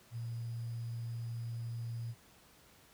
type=tone with sample-and-hold; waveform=sine; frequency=116.54 Hz; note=A#2; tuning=in tune; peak=-37 dBFS; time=0.11-2.15 s; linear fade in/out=50 ms; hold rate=4900 Hz; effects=pink hiss -62 dBFS RMS until 2.93 s + high-pass 60 Hz 12 dB/octave